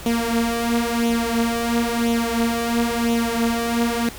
sawtooth tone with flanger, 233.1 Hz, A#3, in tune, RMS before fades -21 dBFS, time 0.06-4.09 s, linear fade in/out 2 ms, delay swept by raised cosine 0.3 to 6 ms, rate 0.98 Hz, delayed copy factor +0.7, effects added 60 Hz sine -40 dBFS peak until 4.18 s + pink hiss -37 dBFS RMS until 4.18 s

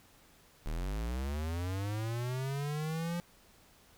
square linear sweep, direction up, 36.13 to 174.61 Hz, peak -34 dBFS, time 0.66-3.2 s, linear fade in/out 0 ms, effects pink hiss -62 dBFS RMS until 3.97 s

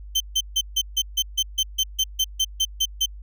30% pulse tone bursts, 3100 Hz, G7, 20 cents flat, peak -15 dBFS, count 15, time 0.15-3.06 s, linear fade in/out 10 ms, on 54 ms, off 150 ms, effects added 50 Hz sine -36 dBFS peak until 3.22 s

